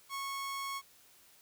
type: tone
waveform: sawtooth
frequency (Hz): 1100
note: C#6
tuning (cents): -14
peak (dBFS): -33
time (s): 0.09-0.82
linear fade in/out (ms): 50
effects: white hiss -62 dBFS RMS until 1.41 s